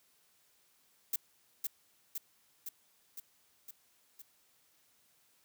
violet noise with echo, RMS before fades -32 dBFS, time 1.13-1.16 s, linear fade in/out 5 ms, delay 510 ms, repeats 6, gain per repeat -3 dB, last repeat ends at 4.22 s, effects white hiss -70 dBFS RMS until 5.44 s + high-pass 60 Hz 12 dB/octave

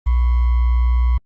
sine tone with sample-and-hold, 60.4 Hz, B1, 38 cents flat, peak -12 dBFS, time 0.06-1.18 s, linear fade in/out 10 ms, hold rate 1050 Hz, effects low-pass 2000 Hz 12 dB/octave + Opus 24 kbps

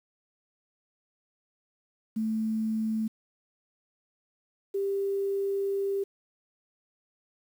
sine tone pair in turn, 220 / 395.2 Hz, A3 / G4, 0 / +14 cents, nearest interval minor seventh, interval 1014 cents, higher second, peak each -26 dBFS, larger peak neither, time 2.16-3.08 / 4.74-6.04 s, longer second, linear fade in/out 10 ms, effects 9-bit

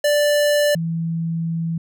square / sine tone pair in turn, 587.3 / 165.24 Hz, D5 / E3, 0 / +4 cents, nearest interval octave + minor seventh, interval 2196 cents, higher first, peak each -15 / -20 dBFS, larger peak first, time 0.04-0.75 / 0.75-1.78 s, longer second, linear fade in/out 5 ms, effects none

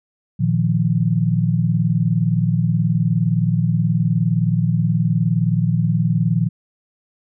sine chord, Bb suspended fourth, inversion none, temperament equal, 116.54 / 155.56 / 174.61 Hz, Bb2 / Eb3 / F3, 0 / 0 / 0 cents, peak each -19 dBFS, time 0.39-6.49 s, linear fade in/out 20 ms, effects none

